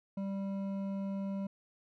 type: tone with hard clipping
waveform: sine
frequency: 196 Hz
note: G3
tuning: in tune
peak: -36 dBFS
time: 0.17-1.47 s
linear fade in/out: 5 ms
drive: 9 dB
effects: none